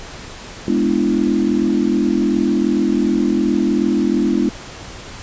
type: chord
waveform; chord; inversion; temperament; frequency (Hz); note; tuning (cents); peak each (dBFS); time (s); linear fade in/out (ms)
sine; E dominant seventh; first; equal with one note detuned; 207.7 / 246.9 / 293.7 / 336.4; G#3 / B3 / D4 / E4; 0 / 0 / 0 / +35; -19; 0.68-4.49; 2
effects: pink hiss -34 dBFS RMS until 5.22 s + resampled to 16000 Hz